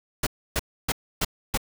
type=noise bursts; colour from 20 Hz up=pink; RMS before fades=-24 dBFS; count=5; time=0.23-1.575 s; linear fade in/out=5 ms; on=37 ms; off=290 ms; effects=none